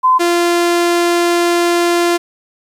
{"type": "tone pair in turn", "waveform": ["sine", "sawtooth"], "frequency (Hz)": [1025, 345.7], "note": ["C6", "F4"], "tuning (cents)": [-36, -18], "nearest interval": "octave + perfect fifth", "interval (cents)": 1882, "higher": "first", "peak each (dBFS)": -7, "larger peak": "neither", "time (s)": [[0.03, 0.19], [0.19, 2.18]], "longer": "second", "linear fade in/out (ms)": 20, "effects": ["low-pass 12000 Hz 12 dB/octave", "8-bit"]}